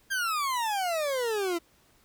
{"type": "exponential sweep", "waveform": "40% pulse", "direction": "down", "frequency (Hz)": [1621, 330.1], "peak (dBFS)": -26, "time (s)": [0.1, 1.59], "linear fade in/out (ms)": 20, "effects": ["pink hiss -63 dBFS RMS until 2.04 s"]}